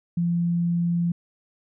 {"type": "tone", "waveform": "sine", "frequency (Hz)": 171.7, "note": "F3", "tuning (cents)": -29, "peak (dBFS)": -20, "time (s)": [0.17, 1.12], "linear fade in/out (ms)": 5, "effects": []}